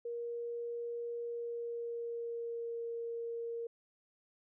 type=tone with pitch glide; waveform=sine; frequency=472 to 465.2 Hz; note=A#4 to A#4; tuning=+22 to -4 cents; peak=-37 dBFS; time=0.05-3.67 s; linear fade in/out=5 ms; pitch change=-26 cents; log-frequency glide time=1.18-2.83 s; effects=none